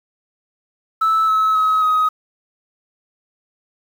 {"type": "tone with pitch steps", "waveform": "sine", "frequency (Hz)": [1311, 1293.7, 1276.6, 1259.8], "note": ["E6", "E6", "D#6", "D#6"], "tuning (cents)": [-10, -33, 44, 21], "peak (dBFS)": -11, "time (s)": [1.01, 2.09], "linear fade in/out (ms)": 10, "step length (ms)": 270, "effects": ["tanh soft clip ceiling -11 dBFS", "7-bit"]}